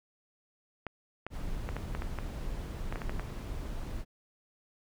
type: clicks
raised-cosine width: 0.5 ms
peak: -22 dBFS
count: 12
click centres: 0.867 / 1.266 / 1.69 / 1.766 / 1.95 / 2.021 / 2.187 / 2.925 / 2.958 / 3.018 / 3.095 / 3.196 s
type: noise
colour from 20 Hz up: brown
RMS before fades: -37 dBFS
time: 1.3-4.05 s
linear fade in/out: 50 ms
effects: none